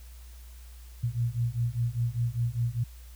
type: beating tone pair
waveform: sine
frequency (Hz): 116.3 / 121.3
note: A#2 / B2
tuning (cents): -4 / -31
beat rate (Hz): 5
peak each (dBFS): -29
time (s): 1.03-2.84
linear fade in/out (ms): 10
effects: added 60 Hz sine -44 dBFS peak until 3.15 s + white hiss -57 dBFS RMS until 3.15 s